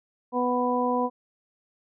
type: harmonic tone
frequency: 247.6 Hz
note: B3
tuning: 5 cents sharp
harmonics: 1 / 2 / 3 / 4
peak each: -27 / -27 / -30 / -27 dBFS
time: 0.32-1.1 s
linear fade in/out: 50 ms
effects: none